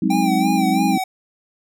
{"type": "chord", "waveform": "sine", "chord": "Ab dominant seventh", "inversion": "third", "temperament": "equal with one note detuned", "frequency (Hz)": [185, 207.7, 261.6, 314.9], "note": ["Gb3", "Ab3", "C4", "Eb4"], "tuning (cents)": [0, 0, 0, 21], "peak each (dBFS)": -21, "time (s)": [0.02, 0.98], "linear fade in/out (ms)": 5}
{"type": "tone with vibrato", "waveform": "square", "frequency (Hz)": 784, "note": "G5", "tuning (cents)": 0, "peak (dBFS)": -21, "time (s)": [0.1, 1.04], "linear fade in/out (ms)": 5, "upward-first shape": "sine", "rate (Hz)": 3, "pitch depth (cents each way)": 70}
{"effects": []}